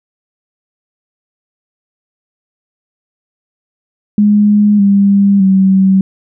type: tone with pitch steps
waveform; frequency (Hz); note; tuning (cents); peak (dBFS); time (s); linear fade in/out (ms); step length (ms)
sine; 207.7 / 199.35 / 191.34; G#3 / G3 / G3; 0 / +29 / -42; -5; 4.18-6.01; 2; 610
effects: none